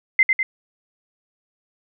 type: tone with echo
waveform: sine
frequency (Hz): 2072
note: C7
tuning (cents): -17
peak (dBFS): -10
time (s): 0.19-0.23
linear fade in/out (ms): 2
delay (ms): 100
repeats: 2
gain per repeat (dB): -4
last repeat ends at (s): 0.43
effects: none